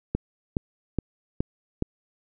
click train, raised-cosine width 3 ms, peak -11 dBFS, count 5, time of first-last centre 0.15-1.824 s, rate 2.39 Hz, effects none

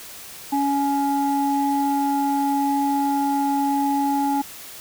sine tone pair together, 280.3 / 840 Hz, C#4 / G#5, +19 / +19 cents, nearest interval octave + perfect fifth, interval 1900 cents, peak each -20 dBFS, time 0.52-4.42 s, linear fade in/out 10 ms, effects tanh soft clip ceiling -13 dBFS + white hiss -39 dBFS RMS until 4.8 s

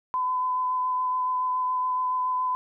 sine tone with vibrato, 1011 Hz, B5, 40 cents sharp, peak -23 dBFS, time 0.14-2.55 s, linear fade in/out 0 ms, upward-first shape sine, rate 7.1 Hz, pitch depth 11 cents each way, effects none

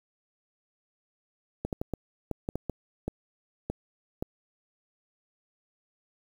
clicks, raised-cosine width 2 ms, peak -17 dBFS, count 11, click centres 1.65 / 1.728 / 1.815 / 1.937 / 2.313 / 2.489 / 2.556 / 2.697 / 3.08 / 3.7 / 4.225 s, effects 8-bit

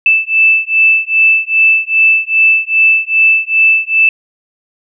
sine beating tone pair, 2637 / 2639.5 Hz, E7 / E7, 0 / +2 cents, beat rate 2.5 Hz, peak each -10 dBFS, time 0.06-4.09 s, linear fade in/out 2 ms, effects none

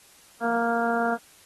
harmonic tone, 233.1 Hz, A#3, in tune, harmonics 1 / 2 / 3 / 4 / 5 / 6 / 7, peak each -28 / -29 / -26 / -33 / -38 / -29 / -38 dBFS, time 0.4-1.18 s, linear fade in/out 50 ms, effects white hiss -54 dBFS RMS until 1.45 s + AAC 32 kbps

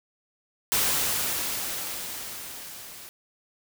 white noise with level ramp, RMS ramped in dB -23 to -44 dBFS, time 0.72-3.09 s, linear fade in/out 0 ms, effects none

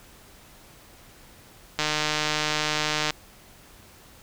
click train, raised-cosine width 0.2 ms, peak -7 dBFS, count 201, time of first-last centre 1.79-3.106 s, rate 152 Hz, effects pink hiss -51 dBFS RMS until 4.22 s

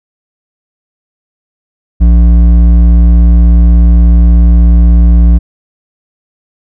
sine tone with hard clipping, 58.27 Hz, A#1, in tune, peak -3 dBFS, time 2-5.39 s, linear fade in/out 20 ms, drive 8 dB, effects none

